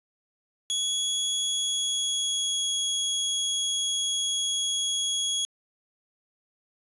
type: tone with pitch glide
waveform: 25% pulse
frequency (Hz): 3353 to 3328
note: G#7 to G#7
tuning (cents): +16 to +3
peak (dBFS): -21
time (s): 0.7-5.45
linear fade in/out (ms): 0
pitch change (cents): -13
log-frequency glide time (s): 1.38-2.7
effects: resampled to 24000 Hz